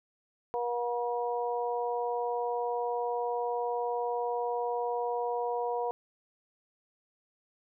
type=harmonic tone; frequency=240 Hz; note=B3; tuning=49 cents flat; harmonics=2 / 3 / 4; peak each=-32 / -34 / -35 dBFS; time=0.54-5.91 s; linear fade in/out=0 ms; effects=none